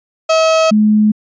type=tone pair in turn; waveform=35% pulse / sine; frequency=643 / 212.7 Hz; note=E5 / G#3; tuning=-43 / +42 cents; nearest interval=octave + perfect fifth; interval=1915 cents; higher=first; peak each=-7 dBFS; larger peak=neither; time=0.29-0.71 / 0.71-1.12 s; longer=first; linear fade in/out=10 ms; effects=resampled to 16000 Hz